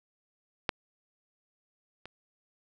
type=clicks; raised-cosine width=0.3 ms; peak=-10 / -27 dBFS; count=2; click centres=0.692 / 2.056 s; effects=none